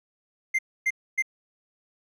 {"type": "tone bursts", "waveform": "triangle", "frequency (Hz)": 2093, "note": "C7", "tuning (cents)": 0, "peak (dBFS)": -19, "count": 3, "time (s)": [0.54, 1.224], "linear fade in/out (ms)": 10, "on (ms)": 48, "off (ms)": 270, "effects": []}